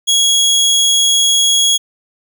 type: tone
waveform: 25% pulse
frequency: 3322 Hz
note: G#7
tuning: in tune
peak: -6 dBFS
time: 0.07-1.78 s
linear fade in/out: 20 ms
effects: none